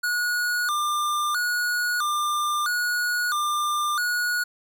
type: tone with vibrato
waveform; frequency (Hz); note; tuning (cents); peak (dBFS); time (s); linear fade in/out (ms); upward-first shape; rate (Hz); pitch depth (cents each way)
square; 1318.5; E6; 0; -23; 0.03-4.44; 10; square; 0.76; 170
effects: none